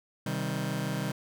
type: chord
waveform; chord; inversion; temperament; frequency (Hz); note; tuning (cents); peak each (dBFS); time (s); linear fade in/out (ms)
sawtooth; C minor; none; just; 130.81 / 156.98 / 196.22; C3 / Eb3 / G3; 0 / +16 / +2; -30; 0.26-1.12; 5
effects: none